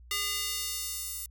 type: tone with high-pass filter sweep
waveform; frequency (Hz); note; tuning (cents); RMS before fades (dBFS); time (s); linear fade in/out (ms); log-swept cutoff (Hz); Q
square; 406.2; G#4; -38; -34; 0.11-1.26; 2; 2300 to 9500; 0.82
effects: added 60 Hz sine -49 dBFS peak until 1.3 s